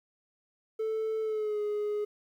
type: tone with pitch glide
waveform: triangle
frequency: 440 to 417.7 Hz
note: A4 to G#4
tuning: 0 to +10 cents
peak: -26 dBFS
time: 0.79-2.05 s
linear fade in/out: 10 ms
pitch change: -90 cents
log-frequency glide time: 1.21-1.6 s
effects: tanh soft clip ceiling -23 dBFS + 11-bit